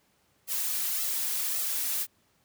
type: noise with flanger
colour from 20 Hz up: blue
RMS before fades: -30 dBFS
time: 0.47-2.07 s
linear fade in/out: 50 ms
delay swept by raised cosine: 1.5 to 4.2 ms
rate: 1.8 Hz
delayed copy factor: +0.8
effects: pink hiss -68 dBFS RMS until 2.44 s + high-pass 80 Hz 12 dB/octave